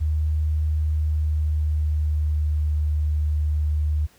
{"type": "tone with pitch glide", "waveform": "sine", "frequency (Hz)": [76.9, 75.54], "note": ["D#2", "D2"], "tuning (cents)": [-20, 49], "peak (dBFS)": -19, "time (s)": [0, 4.07], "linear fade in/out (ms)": 20, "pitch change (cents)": -31, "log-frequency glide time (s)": [0.78, 2.68], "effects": ["pink hiss -56 dBFS RMS until 4.18 s"]}